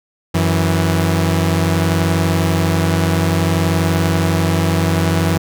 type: tone pair together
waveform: sawtooth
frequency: 92.14 / 163.7 Hz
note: F#2 / E3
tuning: -7 / -12 cents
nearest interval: minor seventh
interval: 995 cents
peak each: -12 dBFS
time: 0.34-5.38 s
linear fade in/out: 10 ms
effects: none